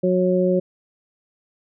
harmonic tone, 182.8 Hz, F#3, 21 cents flat, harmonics 1 / 2 / 3, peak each -20 / -20 / -20 dBFS, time 0.03-0.6 s, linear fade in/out 10 ms, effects none

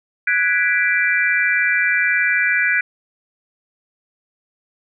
sine chord, G# half-diminished seventh, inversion third, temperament equal, 1480 / 1661.2 / 1975.5 / 2349 Hz, F#6 / G#6 / B6 / D7, 0 / 0 / 0 / 0 cents, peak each -20 dBFS, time 0.27-2.81 s, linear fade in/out 5 ms, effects none

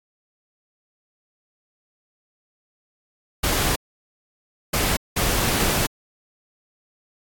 pink noise bursts at uneven times, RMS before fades -21 dBFS, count 3, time 3.43-3.76 / 4.73-4.97 / 5.16-5.87 s, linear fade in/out 10 ms, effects AAC 64 kbps

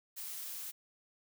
blue noise, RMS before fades -43 dBFS, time 0.16-0.72 s, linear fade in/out 20 ms, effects none

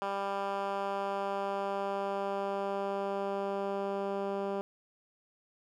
10% pulse tone with band-pass filter sweep, 197.9 Hz, G3, 17 cents sharp, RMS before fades -34 dBFS, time 0.02-4.61 s, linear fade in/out 0 ms, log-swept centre 910 to 400 Hz, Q 0.92, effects none

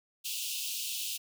pink high-pass noise, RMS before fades -36 dBFS, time 0.24-1.18 s, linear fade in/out 20 ms, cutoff 2600 Hz, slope 96 dB/octave, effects none

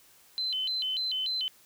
sine tone with vibrato, 3520 Hz, A7, in tune, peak -28 dBFS, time 0.38-1.48 s, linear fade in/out 0 ms, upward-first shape square, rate 3.4 Hz, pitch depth 250 cents each way, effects white hiss -59 dBFS RMS until 1.65 s

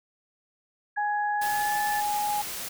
sine tone with pitch glide, 1672 to 1741 Hz, G#6 to A6, +11 to -19 cents, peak -31 dBFS, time 0.96-2.01 s, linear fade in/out 10 ms, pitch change +70 cents, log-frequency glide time 1.35-1.75 s
sine tone, 830.6 Hz, G#5, in tune, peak -25 dBFS, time 0.97-2.42 s, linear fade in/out 10 ms
white noise, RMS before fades -35 dBFS, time 1.41-2.69 s, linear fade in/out 10 ms
effects none

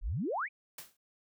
sine exponential sweep, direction up, 32.71 to 2526 Hz, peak -31 dBFS, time 0.01-0.49 s, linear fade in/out 50 ms
white noise with exponential decay, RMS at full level -41 dBFS, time 0.78-0.97 s, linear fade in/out 5 ms, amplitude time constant 41 ms
effects none

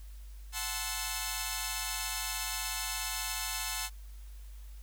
5% pulse chord, F# half-diminished seventh, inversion none, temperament equal with one note detuned, 740 / 873.4 / 1046.5 / 1318.5 Hz, F#5 / A5 / C6 / E6, 0 / -13 / 0 / 0 cents, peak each -29 / -26 / -27 / -29 dBFS, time 0.52-3.9 s, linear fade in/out 50 ms, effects added 50 Hz sine -44 dBFS peak until 4.82 s + white hiss -62 dBFS RMS until 4.82 s

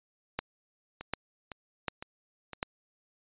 two click trains, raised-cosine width 0.3 ms, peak -14 / -24 dBFS, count 4 / 4, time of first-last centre 0.39-2.629 / 1.01-2.533 s, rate 1.34 / 1.97 Hz, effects resampled to 8000 Hz

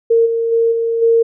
sine tone with level steps, 459.3 Hz, A#4, 26 cents flat, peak -8 / -14 / -10 / -14 / -8 dBFS, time 0.1-1.23 s, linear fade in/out 10 ms, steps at 0.25 / 0.51 / 0.71 / 1.01 s, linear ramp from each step 20 ms, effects none

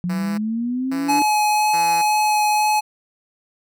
sine linear sweep, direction up, 174.61 to 298.8 Hz, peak -20 dBFS, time 0.04-1.22 s, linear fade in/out 0 ms
5% pulse tone bursts, 167.1 Hz, E3, 24 cents sharp, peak -19 dBFS, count 3, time 0.09-2.02 s, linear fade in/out 10 ms, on 290 ms, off 530 ms
square tone with vibrato, 847 Hz, G#5, 34 cents sharp, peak -16 dBFS, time 1.08-2.81 s, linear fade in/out 20 ms, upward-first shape sine, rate 2 Hz, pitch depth 8 cents each way
effects none

